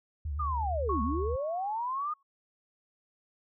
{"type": "tone with vibrato", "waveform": "sine", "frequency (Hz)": 73.7, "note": "D2", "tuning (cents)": 7, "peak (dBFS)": -31, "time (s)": [0.25, 1.36], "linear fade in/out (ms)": 5, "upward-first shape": "sine", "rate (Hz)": 8.8, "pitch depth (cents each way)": 100}
{"type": "linear two-way sweep", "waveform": "sine", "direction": "down then up", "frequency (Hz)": [1244.5, 207.7, 1244.5], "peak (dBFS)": -30, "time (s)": [0.39, 2.14], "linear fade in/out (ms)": 10, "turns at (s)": 1.02}
{"type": "tone with exponential decay", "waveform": "sine", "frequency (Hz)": 1104, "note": "C#6", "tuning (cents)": -7, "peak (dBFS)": -28, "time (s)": [0.89, 2.23], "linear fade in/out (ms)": 5, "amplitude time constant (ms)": 290}
{"effects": []}